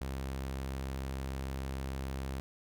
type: tone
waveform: sawtooth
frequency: 66.8 Hz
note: C2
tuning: 36 cents sharp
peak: -32 dBFS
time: 0.01-2.4 s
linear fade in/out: 0 ms
effects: none